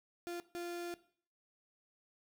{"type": "tone bursts at uneven times", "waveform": "35% pulse", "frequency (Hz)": 347.2, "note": "F4", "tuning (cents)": -10, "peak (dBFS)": -38, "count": 2, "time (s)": [[0.27, 0.4], [0.55, 0.94]], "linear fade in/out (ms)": 0, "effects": ["noise-tail reverb RT60 0.5 s tail -17 dB re dry"]}